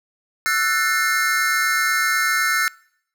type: chord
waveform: square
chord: F# half-diminished seventh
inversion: third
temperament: just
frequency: 1332 / 1480 / 1776 / 2131 Hz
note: E6 / F#6 / A6 / C7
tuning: +18 / 0 / +16 / +31 cents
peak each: -24 dBFS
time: 0.46-2.68 s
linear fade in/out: 0 ms
effects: noise-tail reverb RT60 0.7 s tail -24 dB re dry